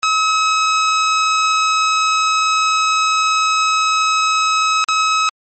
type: tone with dropouts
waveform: sawtooth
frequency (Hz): 1282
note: E6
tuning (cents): -49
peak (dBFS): -9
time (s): 0.03-5.29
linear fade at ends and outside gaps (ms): 0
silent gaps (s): 4.841-4.886
effects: MP3 32 kbps